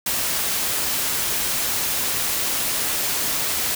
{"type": "noise", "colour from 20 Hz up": "white", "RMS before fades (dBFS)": -23, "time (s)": [0.06, 3.75], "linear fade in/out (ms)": 5, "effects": []}